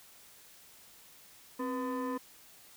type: tone with frequency modulation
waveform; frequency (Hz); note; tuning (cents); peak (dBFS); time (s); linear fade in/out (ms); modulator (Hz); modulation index
sine; 262.8; C4; +8; -31; 1.59-2.18; 10; 754; 1.1
effects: tanh soft clip ceiling -29 dBFS + white hiss -57 dBFS RMS until 2.76 s